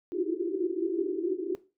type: band-pass noise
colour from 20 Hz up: pink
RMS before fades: -30 dBFS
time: 0.12-1.55 s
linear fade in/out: 0 ms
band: 330 to 380 Hz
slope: 96 dB/octave
effects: noise-tail reverb RT60 0.3 s tail -17 dB re dry